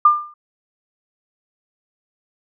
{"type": "tone with exponential decay", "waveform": "sine", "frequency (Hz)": 1199, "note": "D6", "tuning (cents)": 36, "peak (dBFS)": -5, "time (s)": [0.05, 0.34], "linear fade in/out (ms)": 5, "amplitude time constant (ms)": 63, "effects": []}